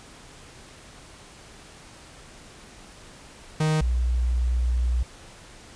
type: tone pair in turn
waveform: 45% pulse / sine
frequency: 155.56 / 60.99 Hz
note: D#3 / B1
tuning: 0 / -21 cents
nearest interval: octave + major third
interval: 1621 cents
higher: first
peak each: -20 dBFS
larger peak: neither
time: 3.6-3.81 / 3.81-5.03 s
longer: second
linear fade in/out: 5 ms
effects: pink hiss -47 dBFS RMS until 5.75 s + resampled to 22050 Hz

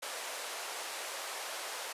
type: band-pass noise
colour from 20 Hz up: pink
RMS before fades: -41 dBFS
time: 0.02-1.93 s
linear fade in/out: 10 ms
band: 510 to 12000 Hz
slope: 24 dB/octave
effects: resampled to 32000 Hz

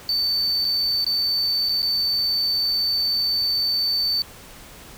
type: tone with dropouts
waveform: triangle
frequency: 4542 Hz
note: C#8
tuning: 41 cents sharp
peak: -18 dBFS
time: 0.09-4.22 s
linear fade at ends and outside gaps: 1 ms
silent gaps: 0.646-0.65 / 1.045-1.065 / 1.689-1.693 / 1.82-1.828 s
effects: pink hiss -43 dBFS RMS until 4.97 s

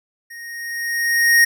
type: tone with level ramp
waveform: square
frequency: 1864.7 Hz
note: A#6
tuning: in tune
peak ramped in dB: -35 to -9 dBFS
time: 0.3-1.45 s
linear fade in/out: 10 ms
effects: none

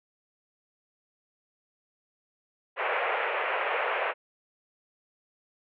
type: band-pass noise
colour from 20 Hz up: pink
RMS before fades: -29 dBFS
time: 2.76-4.14 s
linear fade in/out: 50 ms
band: 450 to 2700 Hz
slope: 48 dB/octave
effects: none

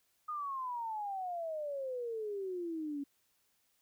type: exponential sweep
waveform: sine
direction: down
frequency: 1244.5 to 277.2 Hz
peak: -36 dBFS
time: 0.28-3.04 s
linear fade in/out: 10 ms
effects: white hiss -75 dBFS RMS until 3.81 s

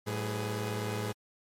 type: tone cluster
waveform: sawtooth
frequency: 108.7 / 189.2 / 416 / 500 Hz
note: A2 / F#3 / G#4 / B4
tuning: -21 / +39 / +3 / +21 cents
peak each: -30 / -39 / -34 / -38 dBFS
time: 0.06-1.13 s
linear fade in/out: 20 ms
effects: MP3 64 kbps

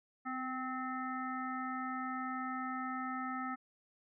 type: harmonic tone with a mistuned harmonic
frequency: 259.2 Hz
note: C4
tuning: 16 cents flat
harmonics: 1 / 3 / 5 / 7 / 8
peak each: -41 / -44 / -40 / -47 / -53 dBFS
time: 0.25-3.56 s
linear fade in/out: 20 ms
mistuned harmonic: 1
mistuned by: -16 cents
effects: none

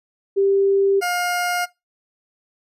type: tone pair in turn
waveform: sine / 20% pulse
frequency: 393.8 / 710.4 Hz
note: G4 / F5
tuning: +8 / +29 cents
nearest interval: minor seventh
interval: 1021 cents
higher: second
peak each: -14 / -15 dBFS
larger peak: first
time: 0.36-1.01 / 1.01-1.66 s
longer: neither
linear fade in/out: 20 ms
effects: noise-tail reverb RT60 0.2 s tail -20 dB re dry + resampled to 32000 Hz

